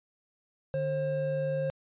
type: tone pair together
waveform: triangle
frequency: 149.9 / 534.2 Hz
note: D3 / C5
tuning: +36 / +36 cents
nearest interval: octave + minor seventh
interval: 2200 cents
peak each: -31 / -27 dBFS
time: 0.74-1.7 s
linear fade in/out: 0 ms
effects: resampled to 8000 Hz